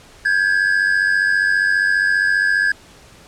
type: tone pair together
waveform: triangle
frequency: 1596 / 1690.9 Hz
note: G6 / G#6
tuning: +31 / +31 cents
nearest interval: minor second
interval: 100 cents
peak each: -15 dBFS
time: 0.25-2.72 s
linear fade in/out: 5 ms
effects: pink hiss -45 dBFS RMS until 3.27 s + low-pass 9000 Hz 12 dB/octave